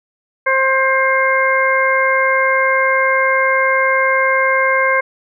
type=harmonic tone; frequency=530 Hz; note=C5; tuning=22 cents sharp; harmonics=1 / 2 / 3 / 4; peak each=-17 / -17 / -17 / -17 dBFS; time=0.46-5.01 s; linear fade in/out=10 ms; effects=none